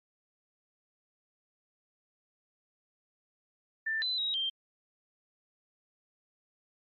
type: tone with pitch steps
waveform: sine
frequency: 1778 / 4023 / 3815 / 3162 Hz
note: A6 / B7 / A#7 / G7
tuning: +18 / +31 / +39 / +14 cents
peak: -29 dBFS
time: 3.86-4.5 s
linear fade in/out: 10 ms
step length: 160 ms
effects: MP3 32 kbps